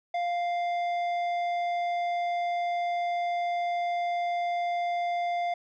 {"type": "tone with tanh clipping", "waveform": "sine", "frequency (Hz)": 698.5, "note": "F5", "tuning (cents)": 0, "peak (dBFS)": -28, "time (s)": [0.14, 5.54], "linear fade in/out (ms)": 5, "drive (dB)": 10, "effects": []}